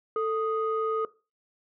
sine tone pair together, 442.7 / 1244.5 Hz, A4 / D#6, +11 / 0 cents, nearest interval octave + tritone, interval 1789 cents, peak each -25 / -29 dBFS, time 0.16-1.05 s, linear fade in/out 2 ms, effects noise-tail reverb RT60 0.3 s tail -19 dB re dry + tanh soft clip ceiling -18 dBFS

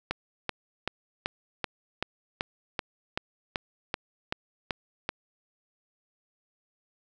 click train, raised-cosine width 0.3 ms, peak -12 dBFS, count 14, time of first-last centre 0.11-5.091 s, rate 2.61 Hz, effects none

